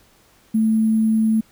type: tone with sample-and-hold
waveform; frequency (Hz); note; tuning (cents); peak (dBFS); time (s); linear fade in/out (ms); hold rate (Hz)
sine; 220; A3; 0; -14; 0.54-1.41; 10; 11025
effects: pink hiss -55 dBFS RMS until 1.51 s